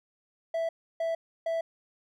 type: tone bursts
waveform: triangle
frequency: 659.3 Hz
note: E5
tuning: in tune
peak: -25 dBFS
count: 3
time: 0.54-1.61 s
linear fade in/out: 5 ms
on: 150 ms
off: 310 ms
effects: none